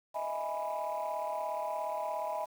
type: chord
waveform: sine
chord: E major seventh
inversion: third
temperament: equal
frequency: 622.3 / 659.3 / 830.6 / 987.8 Hz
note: D#5 / E5 / G#5 / B5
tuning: 0 / 0 / 0 / 0 cents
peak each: -37 / -38 / -37 / -37 dBFS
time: 0.14-2.46 s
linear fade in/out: 20 ms
effects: tanh soft clip ceiling -27 dBFS + 9-bit